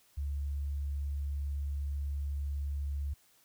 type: tone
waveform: sine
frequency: 71 Hz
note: C#2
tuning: 42 cents sharp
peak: -32 dBFS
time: 0.17-3.14 s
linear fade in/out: 10 ms
effects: white hiss -66 dBFS RMS until 3.44 s